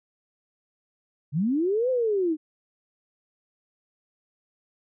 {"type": "linear two-way sweep", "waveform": "sine", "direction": "up then down", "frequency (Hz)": [130, 523.3, 297.8], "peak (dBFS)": -21, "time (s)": [1.32, 2.37], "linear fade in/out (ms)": 50, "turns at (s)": 1.9, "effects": []}